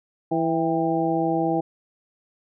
harmonic tone with a mistuned harmonic, 164.81 Hz, E3, in tune, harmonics 1 / 2 / 3 / 4 / 5, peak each -29 / -23 / -29 / -28 / -26 dBFS, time 0.31-1.61 s, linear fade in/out 10 ms, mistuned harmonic 5, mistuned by -61 cents, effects none

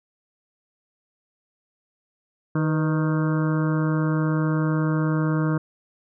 harmonic tone with a mistuned harmonic, 155.9 Hz, D#3, 4 cents sharp, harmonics 1 / 2 / 3 / 4 / 6 / 7 / 8 / 9 / 10, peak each -21 / -25 / -33 / -36 / -39 / -36 / -38 / -37 / -39 dBFS, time 2.55-5.58 s, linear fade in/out 5 ms, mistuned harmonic 3, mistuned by +64 cents, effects none

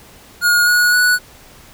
square tone with pitch steps, 1435 / 1454.2 / 1473.6 Hz, F6 / F#6 / F#6, +47 / -30 / -7 cents, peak -11 dBFS, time 0.41-1.19 s, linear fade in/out 50 ms, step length 260 ms, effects pink hiss -43 dBFS RMS until 1.73 s

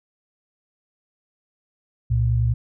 sine tone pair together, 66.28 / 116.54 Hz, C2 / A#2, +23 / 0 cents, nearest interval minor seventh, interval 977 cents, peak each -22 / -18 dBFS, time 2.1-2.54 s, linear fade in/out 10 ms, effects none

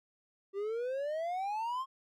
triangle exponential sweep, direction up, 386.6 to 1083 Hz, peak -31 dBFS, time 0.53-1.86 s, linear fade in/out 50 ms, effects none

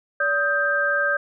sine tone cluster, 575 / 1257 / 1579 Hz, D5 / D#6 / G6, -37 / +17 / +12 cents, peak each -25 / -27 / -20 dBFS, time 0.2-1.17 s, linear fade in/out 5 ms, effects none

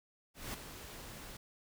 pink noise with ADSR envelope, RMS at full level -40 dBFS, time 0.34-1.37 s, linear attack 200 ms, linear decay 5 ms, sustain -9 dB, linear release 5 ms, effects none

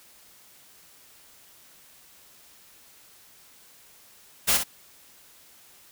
white noise with echo, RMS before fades -21 dBFS, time 4.47-4.58 s, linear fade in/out 20 ms, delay 60 ms, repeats 1, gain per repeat -7 dB, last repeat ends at 4.64 s, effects white hiss -54 dBFS RMS until 5.91 s

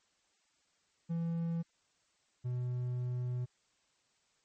triangle tone pair in turn, 167.2 / 124.03 Hz, E3 / B2, +25 / +8 cents, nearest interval perfect fourth, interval 517 cents, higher first, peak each -30 / -31 dBFS, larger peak first, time 1.09-1.63 / 2.44-3.46 s, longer second, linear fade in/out 20 ms, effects white hiss -74 dBFS RMS until 4.44 s + MP3 32 kbps

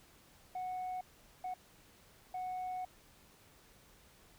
sine tone bursts at uneven times, 737 Hz, F#5, 7 cents flat, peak -35 dBFS, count 3, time 0.55-1.01 / 1.44-1.54 / 2.34-2.85 s, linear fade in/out 5 ms, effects tanh soft clip ceiling -36 dBFS + pink hiss -63 dBFS RMS until 4.38 s

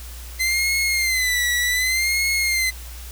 sawtooth tone with vibrato, 2053 Hz, C7, 33 cents flat, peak -15 dBFS, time 0.39-2.71 s, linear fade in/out 20 ms, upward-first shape sine, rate 0.66 Hz, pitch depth 94 cents each way, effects added 60 Hz sine -34 dBFS peak until 3.11 s + white hiss -41 dBFS RMS until 3.11 s

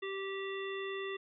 harmonic tone, 389.7 Hz, G4, 10 cents flat, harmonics 1 / 3 / 5 / 7 / 9, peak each -38 / -46 / -44 / -48 / -49 dBFS, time 0.02-1.17 s, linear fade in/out 10 ms, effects none

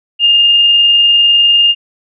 sine tone with tremolo, 2821 Hz, F7, 17 cents sharp, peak -4 dBFS, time 0.19-1.75 s, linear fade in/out 50 ms, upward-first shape triangle, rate 20 Hz, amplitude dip 25%, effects none

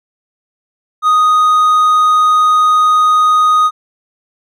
triangle tone, 1244.5 Hz, D#6, in tune, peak -5 dBFS, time 1.02-3.71 s, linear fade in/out 50 ms, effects none

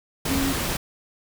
sine tone in noise, 272.1 Hz, C#4, 32 cents flat, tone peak -23 dBFS, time 0.3-0.53 s, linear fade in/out 5 ms, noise pink, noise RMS -26 dBFS, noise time 0.25-0.77 s, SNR 0 dB, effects none

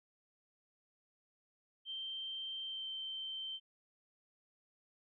sine tone with pitch glide, 3136 to 3113 Hz, G7 to G7, 0 to -13 cents, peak -40 dBFS, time 1.85-3.6 s, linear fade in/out 50 ms, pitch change -13 cents, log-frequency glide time 2.64-2.88 s, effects none

